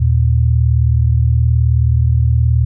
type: tone pair together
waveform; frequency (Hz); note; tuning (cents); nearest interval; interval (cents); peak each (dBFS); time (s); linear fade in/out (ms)
sine; 78.22 / 117.2; D#2 / A#2; +10 / +10; perfect fifth; 700; -12; 0-2.65; 10
effects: none